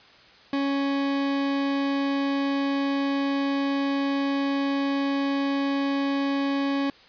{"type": "tone", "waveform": "40% pulse", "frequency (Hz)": 277.6, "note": "C#4", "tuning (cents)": 3, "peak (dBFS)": -22, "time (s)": [0.53, 6.9], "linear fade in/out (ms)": 2, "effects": ["white hiss -52 dBFS RMS until 7.08 s", "resampled to 11025 Hz"]}